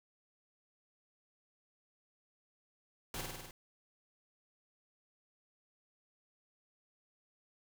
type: noise with echo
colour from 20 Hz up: pink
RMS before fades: -41 dBFS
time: 3.14-3.21 s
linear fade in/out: 2 ms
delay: 50 ms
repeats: 6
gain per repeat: -2 dB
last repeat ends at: 3.51 s
effects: none